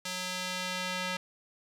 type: tone with band-pass filter sweep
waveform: square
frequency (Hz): 183.2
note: F#3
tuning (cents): -17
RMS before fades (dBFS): -35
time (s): 0.05-1.17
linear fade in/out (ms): 5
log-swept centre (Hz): 5000 to 2700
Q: 0.76
effects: none